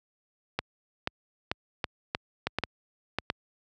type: clicks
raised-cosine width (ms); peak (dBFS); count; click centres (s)
0.3; -11; 10; 0.59 / 1.074 / 1.515 / 1.842 / 2.149 / 2.47 / 2.586 / 2.637 / 3.186 / 3.301
effects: high-pass 60 Hz 12 dB/octave